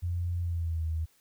sine tone with pitch glide, 87.31 to 80.06 Hz, F2 to D#2, 0 to +50 cents, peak -28 dBFS, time 0.02-1.06 s, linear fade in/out 20 ms, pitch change -150 cents, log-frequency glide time 0.4-0.85 s, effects white hiss -66 dBFS RMS until 1.2 s

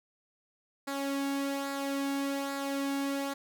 sawtooth tone with flanger, 277.2 Hz, C#4, in tune, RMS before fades -33 dBFS, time 0.87-3.34 s, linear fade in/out 10 ms, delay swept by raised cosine 0.33 to 1.63 ms, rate 1.2 Hz, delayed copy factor -0.5, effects none

